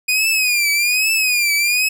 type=tone with vibrato; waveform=sawtooth; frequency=2460 Hz; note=D#7; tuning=20 cents flat; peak=-11 dBFS; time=0.08-1.89 s; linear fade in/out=10 ms; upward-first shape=triangle; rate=1.2 Hz; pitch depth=130 cents each way; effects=none